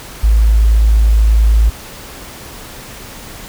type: tone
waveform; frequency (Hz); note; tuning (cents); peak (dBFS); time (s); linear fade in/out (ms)
sine; 54.4; A1; -19; -6; 0.23-1.7; 10
effects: pink hiss -32 dBFS RMS until 3.48 s